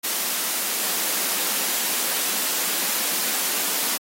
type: high-pass noise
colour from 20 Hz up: white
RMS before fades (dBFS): -24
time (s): 0.03-3.98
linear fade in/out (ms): 20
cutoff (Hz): 180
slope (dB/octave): 96
effects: AAC 48 kbps